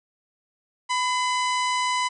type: harmonic tone with a mistuned harmonic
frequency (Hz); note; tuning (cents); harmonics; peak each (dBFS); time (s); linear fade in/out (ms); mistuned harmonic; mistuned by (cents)
997; B5; +16; 1 / 2 / 3 / 4 / 5 / 6 / 7 / 8 / 9; -23 / -29 / -33 / -35 / -37 / -39 / -40 / -41 / -42; 0.89-2.09; 20; 2; +45
effects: none